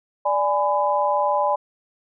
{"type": "chord", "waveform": "sine", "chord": "G# diminished", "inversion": "second", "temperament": "equal with one note detuned", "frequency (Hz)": [587.3, 830.6, 1002.7], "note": ["D5", "G#5", "B5"], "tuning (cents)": [0, 0, 26], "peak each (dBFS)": -22, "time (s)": [0.25, 1.56], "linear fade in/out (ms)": 10, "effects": []}